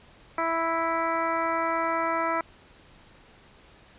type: harmonic tone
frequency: 329.6 Hz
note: E4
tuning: in tune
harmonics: 1 / 2 / 3 / 4 / 5 / 6 / 7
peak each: -34 / -30 / -29 / -29 / -39 / -35 / -39 dBFS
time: 0.38-2.41 s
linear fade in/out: 2 ms
effects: pink hiss -54 dBFS RMS until 3.98 s + resampled to 8000 Hz